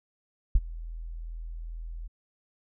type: tone with ADSR envelope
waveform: sine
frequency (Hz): 41.2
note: E1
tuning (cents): 0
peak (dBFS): -13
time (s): 0.55-2.08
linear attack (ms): 5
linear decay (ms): 36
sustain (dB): -22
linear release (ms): 16
effects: none